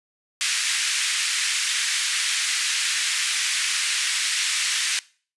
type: band-pass noise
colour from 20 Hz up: pink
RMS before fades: -24 dBFS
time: 0.41-4.99 s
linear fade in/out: 0 ms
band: 1800 to 10000 Hz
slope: 24 dB/octave
effects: noise-tail reverb RT60 0.4 s tail -21 dB re dry + resampled to 24000 Hz